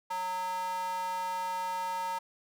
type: tone with high-pass filter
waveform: square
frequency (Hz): 183.6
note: F#3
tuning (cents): -13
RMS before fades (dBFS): -34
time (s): 0.1-2.19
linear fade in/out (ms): 10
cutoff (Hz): 890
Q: 5.5
effects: none